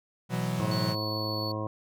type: chord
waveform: 45% pulse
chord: B suspended fourth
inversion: none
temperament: equal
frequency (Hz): 123.47 / 164.81 / 185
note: B2 / E3 / F#3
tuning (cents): 0 / 0 / 0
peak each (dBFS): -32 / -33 / -32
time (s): 0.29-0.96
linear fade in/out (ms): 50
type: harmonic tone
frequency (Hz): 107.2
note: A2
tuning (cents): -45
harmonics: 1 / 2 / 3 / 4 / 5 / 6 / 7 / 9 / 10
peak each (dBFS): -34 / -41 / -37 / -44 / -37 / -43 / -46 / -42 / -39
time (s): 0.6-1.67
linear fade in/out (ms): 0
type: tone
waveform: triangle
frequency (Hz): 4435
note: C#8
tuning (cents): 0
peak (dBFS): -33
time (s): 0.71-1.52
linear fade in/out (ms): 5
effects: none